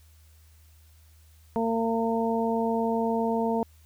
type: harmonic tone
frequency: 227.8 Hz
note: A#3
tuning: 40 cents flat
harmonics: 1 / 2 / 3 / 4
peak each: -27 / -28 / -31 / -31 dBFS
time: 1.56-3.63 s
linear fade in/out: 0 ms
effects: added 78 Hz sine -53 dBFS peak until 3.85 s + white hiss -63 dBFS RMS until 3.85 s